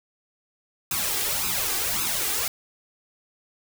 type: noise with flanger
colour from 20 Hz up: white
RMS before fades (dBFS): -26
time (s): 0.91-2.48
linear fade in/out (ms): 2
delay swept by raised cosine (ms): 0.78 to 2.58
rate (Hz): 1.8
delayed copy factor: +0.75
effects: none